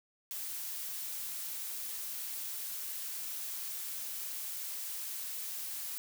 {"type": "noise", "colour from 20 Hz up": "blue", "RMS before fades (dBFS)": -40, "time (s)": [0.31, 5.98], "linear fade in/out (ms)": 0, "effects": []}